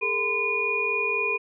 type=tone cluster; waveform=sine; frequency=410.8 / 454.8 / 1018 / 2447 Hz; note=G#4 / A#4 / C6 / D#7; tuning=-19 / -43 / -48 / -29 cents; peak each=-31 / -32 / -32 / -24 dBFS; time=0.01-1.38 s; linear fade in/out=20 ms; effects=none